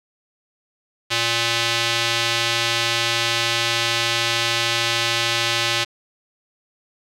square tone with band-pass filter, 116.7 Hz, A#2, 2 cents sharp, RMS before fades -21 dBFS, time 1.1-5.85 s, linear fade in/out 20 ms, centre 3500 Hz, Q 1.3, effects none

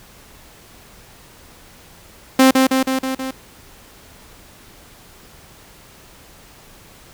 sawtooth tone with echo, 262.9 Hz, C4, 8 cents sharp, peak -4 dBFS, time 2.39-2.51 s, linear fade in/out 5 ms, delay 160 ms, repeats 5, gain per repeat -3 dB, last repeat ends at 3.31 s, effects pink hiss -45 dBFS RMS until 7.13 s

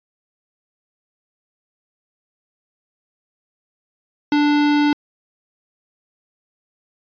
square tone, 293.7 Hz, D4, in tune, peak -14 dBFS, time 4.32-4.93 s, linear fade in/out 2 ms, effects resampled to 11025 Hz

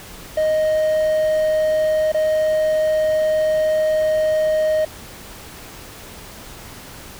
triangle tone with dropouts, 622.3 Hz, D#5, in tune, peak -13 dBFS, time 0.37-4.85 s, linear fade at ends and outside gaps 5 ms, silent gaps 2.12-2.144 s, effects pink hiss -38 dBFS RMS until 7.19 s

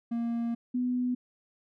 triangle / sine tone pair in turn, 233.5 / 248.6 Hz, A#3 / B3, +3 / +12 cents, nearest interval minor second, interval 109 cents, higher second, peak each -26 dBFS, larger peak neither, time 0.11-0.55 / 0.74-1.15 s, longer first, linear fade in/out 10 ms, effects none

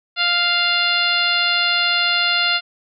harmonic tone, 698.5 Hz, F5, in tune, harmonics 1 / 2 / 3 / 4 / 5 / 6 / 7, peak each -28 / -21 / -24 / -21 / -23 / -22 / -30 dBFS, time 0.16-2.61 s, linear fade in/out 50 ms, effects none

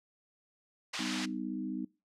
white band-pass noise, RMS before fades -38 dBFS, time 0.93-1.26 s, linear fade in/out 10 ms, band 890 to 4700 Hz, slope 12 dB/octave
sine chord, G augmented, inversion none, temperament equal with one note detuned, 196 / 252.4 / 311.1 Hz, G3 / B3 / D#4, 0 / +38 / 0 cents, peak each -40 / -38 / -39 dBFS, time 0.99-1.85 s, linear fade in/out 5 ms
effects noise-tail reverb RT60 0.3 s tail -23 dB re dry + low-pass 8000 Hz 12 dB/octave

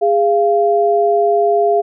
sine tone pair together, 410.7 / 690 Hz, G#4 / F5, -19 / -21 cents, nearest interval major sixth, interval 898 cents, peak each -13 dBFS, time 0.01-1.82 s, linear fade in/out 20 ms, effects none

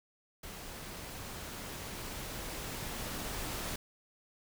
pink noise with level ramp, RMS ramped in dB -46 to -38 dBFS, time 0.43-3.76 s, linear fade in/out 5 ms, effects none

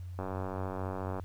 click train, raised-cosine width 1 ms, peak -23 dBFS, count 96, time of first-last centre 0.19-1.197 s, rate 94.3 Hz, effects added 90 Hz sine -39 dBFS peak until 1.24 s + pink hiss -65 dBFS RMS until 1.24 s

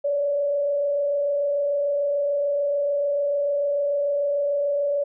sine tone with frequency modulation, 572 Hz, D5, 46 cents flat, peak -20 dBFS, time 0.04-5.04 s, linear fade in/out 10 ms, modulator 26.8 Hz, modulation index 0.37, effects none

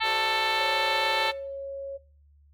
harmonic tone, 442.5 Hz, A4, 10 cents sharp, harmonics 2 / 3 / 4 / 5 / 6 / 7 / 8 / 9 / 10, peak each -28 / -34 / -32 / -31 / -34 / -35 / -35 / -34 / -40 dBFS, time 0-1.32 s, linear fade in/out 20 ms
sawtooth chord, D dominant seventh, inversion first, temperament equal with one note detuned, 370 / 429.2 / 523.3 / 587.3 Hz, F#4 / A4 / C5 / D5, 0 / -43 / 0 / 0 cents, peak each -35 dBFS, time 0.02-1.33 s, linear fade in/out 50 ms
sine tone, 550 Hz, C#5, 14 cents flat, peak -33 dBFS, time 0.58-1.98 s, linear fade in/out 20 ms
effects noise-tail reverb RT60 0.5 s tail -22 dB re dry + added 72 Hz sine -55 dBFS peak until 2.53 s

